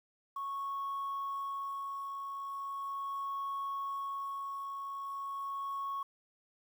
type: tone with tremolo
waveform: sine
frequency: 1104 Hz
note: C#6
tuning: 7 cents flat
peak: -33 dBFS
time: 0.36-6.03 s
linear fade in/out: 5 ms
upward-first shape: sine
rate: 0.39 Hz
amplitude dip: 40%
effects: tanh soft clip ceiling -32 dBFS + 10-bit